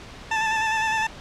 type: tone with vibrato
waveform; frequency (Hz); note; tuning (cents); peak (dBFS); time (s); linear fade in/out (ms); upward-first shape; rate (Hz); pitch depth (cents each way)
20% pulse; 880; A5; 0; -16; 0.31-1.07; 5; square; 9.8; 23
effects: pink hiss -41 dBFS RMS until 1.2 s + low-pass 5000 Hz 12 dB/octave